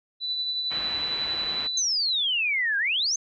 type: tone with tremolo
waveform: sine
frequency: 3978 Hz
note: B7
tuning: 12 cents sharp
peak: -24 dBFS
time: 0.2-1.83 s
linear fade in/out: 50 ms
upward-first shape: triangle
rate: 11 Hz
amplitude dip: 40%
type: low-pass noise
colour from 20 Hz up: white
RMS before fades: -38 dBFS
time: 0.7-1.68 s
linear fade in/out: 20 ms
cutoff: 3000 Hz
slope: 24 dB/octave
type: exponential two-way sweep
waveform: sine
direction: down then up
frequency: 6460 to 1576 to 6460 Hz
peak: -22 dBFS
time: 1.77-3.16 s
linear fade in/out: 5 ms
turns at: 2.78 s
effects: none